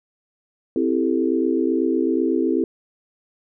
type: chord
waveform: sine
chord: A minor seventh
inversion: first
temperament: equal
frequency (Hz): 261.6 / 329.6 / 392 / 440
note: C4 / E4 / G4 / A4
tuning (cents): 0 / 0 / 0 / 0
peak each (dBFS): -22 / -21 / -24 / -26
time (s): 0.76-2.64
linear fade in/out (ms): 2
effects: none